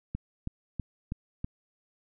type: click train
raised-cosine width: 5 ms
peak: -20 dBFS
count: 5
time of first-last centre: 0.15-1.444 s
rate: 3.09 Hz
effects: none